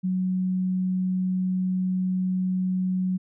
sine tone, 185 Hz, F#3, in tune, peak -22 dBFS, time 0.03-3.18 s, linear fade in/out 20 ms, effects none

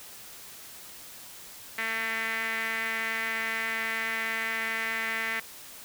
sawtooth tone with band-pass filter, 224.4 Hz, A3, 34 cents sharp, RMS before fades -31 dBFS, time 1.78-5.4 s, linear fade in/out 5 ms, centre 2000 Hz, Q 4.5, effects white hiss -46 dBFS RMS until 5.84 s

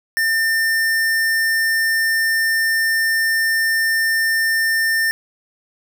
square tone, 1800 Hz, A6, 39 cents sharp, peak -16 dBFS, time 0.17-5.11 s, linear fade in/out 0 ms, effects none

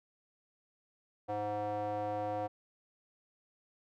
square tone with band-pass filter, 104.4 Hz, G#2, 10 cents sharp, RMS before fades -36 dBFS, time 1.28-2.48 s, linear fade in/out 20 ms, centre 650 Hz, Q 4.9, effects none

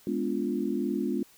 sine chord, G# diminished seventh, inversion none, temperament equal with one note detuned, 207.7 / 246.9 / 289.5 / 349.2 Hz, G#3 / B3 / D4 / F4, 0 / 0 / -25 / 0 cents, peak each -32 dBFS, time 0.07-1.23 s, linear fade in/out 2 ms, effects white hiss -58 dBFS RMS until 1.37 s

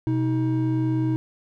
triangle tone pair together, 125.6 / 316.5 Hz, B2 / D#4, +30 / +30 cents, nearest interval octave + major third, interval 1600 cents, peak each -21 dBFS, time 0.07-1.16 s, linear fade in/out 0 ms, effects none

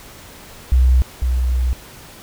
sine tone pair in turn, 63.5 / 62.63 Hz, B1 / B1, +49 / +25 cents, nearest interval unison, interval 24 cents, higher first, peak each -8 / -14 dBFS, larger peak first, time 0.72-1.02 / 1.22-1.73 s, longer second, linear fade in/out 0 ms, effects tanh soft clip ceiling -5 dBFS + pink hiss -40 dBFS RMS until 2.22 s

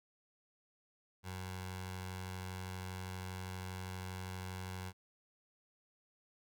15% pulse tone with notch filter, 92.5 Hz, F#2, in tune, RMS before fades -44 dBFS, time 1.23-4.93 s, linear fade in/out 50 ms, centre 280 Hz, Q 0.7, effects none

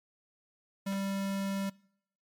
square tone, 196 Hz, G3, in tune, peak -32 dBFS, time 0.86-1.7 s, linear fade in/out 10 ms
5% pulse tone with exponential decay, 255.6 Hz, C4, 40 cents flat, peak -32 dBFS, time 0.92-1.04 s, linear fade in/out 1 ms, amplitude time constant 24 ms
effects noise-tail reverb RT60 0.7 s tail -24 dB re dry + MP3 96 kbps

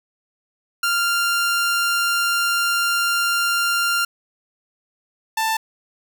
sawtooth tone pair in turn, 1392 / 887.1 Hz, F6 / A5, -6 / +14 cents, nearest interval minor sixth, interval 780 cents, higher first, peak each -14 / -15 dBFS, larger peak first, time 0.83-4.05 / 5.37-5.57 s, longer first, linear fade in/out 5 ms, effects 8-bit

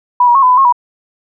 sine tone with pitch steps, 983 / 958 / 1090 / 1008 / 1000 / 1081 / 971 Hz, B5 / A#5 / C#6 / B5 / B5 / C#6 / B5, -8 / +47 / -29 / +35 / +21 / -44 / -30 cents, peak -5 dBFS, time 0.2-0.725 s, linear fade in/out 5 ms, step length 75 ms, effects none

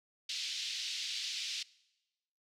white band-pass noise, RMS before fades -39 dBFS, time 0.29-1.63 s, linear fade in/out 5 ms, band 2700 to 5000 Hz, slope 24 dB/octave, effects noise-tail reverb RT60 1.0 s tail -22 dB re dry

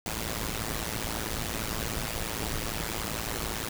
pink noise with amplitude modulation, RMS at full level -29 dBFS, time 0.06-3.69 s, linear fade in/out 2 ms, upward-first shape sine, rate 111 Hz, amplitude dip 90%, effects none

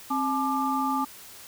sine tone cluster, 265.8 / 859 / 1189 Hz, C4 / A5 / D6, +27 / -42 / +21 cents, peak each -28 dBFS, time 0.1-1.05 s, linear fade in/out 10 ms, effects white hiss -46 dBFS RMS until 1.47 s

